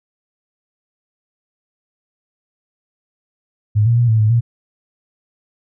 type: tone with pitch steps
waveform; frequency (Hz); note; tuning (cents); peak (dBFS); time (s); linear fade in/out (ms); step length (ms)
sine; 105.6 / 117.4 / 120.1 / 111 / 107.7 / 117.7; G#2 / A#2 / B2 / A2 / A2 / A#2; +29 / +13 / -48 / +16 / -37 / +17; -10; 3.75-4.41; 20; 110
effects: none